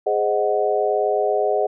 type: chord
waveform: sine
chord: Ab dominant seventh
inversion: none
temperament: equal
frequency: 415.3 / 523.3 / 622.3 / 740 Hz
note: Ab4 / C5 / Eb5 / Gb5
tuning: 0 / 0 / 0 / 0 cents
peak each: -21 / -25 / -22 / -23 dBFS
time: 0.06-1.67 s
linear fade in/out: 10 ms
effects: none